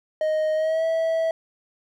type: tone with pitch glide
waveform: triangle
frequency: 622.3 to 651.7 Hz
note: D#5 to E5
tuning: 0 to -20 cents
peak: -18 dBFS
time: 0.21-1.31 s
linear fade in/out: 2 ms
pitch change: +80 cents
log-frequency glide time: 0.54-0.85 s
effects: none